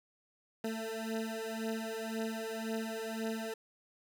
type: beating tone pair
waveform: 20% pulse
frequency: 221.9 / 223.8 Hz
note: A3 / A3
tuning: +15 / +30 cents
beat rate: 1.9 Hz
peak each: -34 / -34 dBFS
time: 0.64-3.54 s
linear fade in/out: 5 ms
effects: none